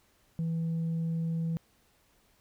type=tone with tanh clipping; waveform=sine; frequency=164.5 Hz; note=E3; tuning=3 cents flat; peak=-29 dBFS; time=0.39-1.57 s; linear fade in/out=0 ms; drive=1 dB; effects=pink hiss -67 dBFS RMS until 2.4 s